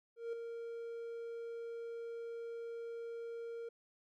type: tone with ADSR envelope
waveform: triangle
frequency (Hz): 464.3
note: A#4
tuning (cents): -7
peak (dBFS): -34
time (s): 0.16-3.69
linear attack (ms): 170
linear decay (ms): 4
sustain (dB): -6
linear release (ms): 6
effects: none